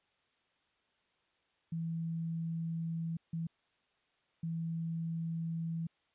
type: tone bursts at uneven times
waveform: sine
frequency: 164.81 Hz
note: E3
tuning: in tune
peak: -34 dBFS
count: 3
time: 1.72-3.17 / 3.33-3.47 / 4.43-5.87 s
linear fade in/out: 5 ms
effects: white hiss -75 dBFS RMS until 6.14 s + resampled to 8000 Hz